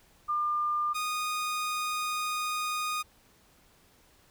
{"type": "tone pair in turn", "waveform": ["sine", "sawtooth"], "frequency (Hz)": [1200, 1234.4], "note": ["D6", "D#6"], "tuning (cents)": [37, -14], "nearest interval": "unison", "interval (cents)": 49, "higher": "second", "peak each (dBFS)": -26, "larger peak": "neither", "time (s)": [[0.28, 0.94], [0.94, 3.03]], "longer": "second", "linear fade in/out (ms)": 20, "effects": ["pink hiss -62 dBFS RMS until 4.3 s"]}